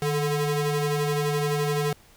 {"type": "ring-modulated tone", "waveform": "40% pulse", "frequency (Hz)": 293.7, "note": "D4", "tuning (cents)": 0, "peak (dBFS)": -19, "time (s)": [0.02, 1.93], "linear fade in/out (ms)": 2, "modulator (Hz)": 141, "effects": ["pink hiss -55 dBFS RMS until 2.16 s"]}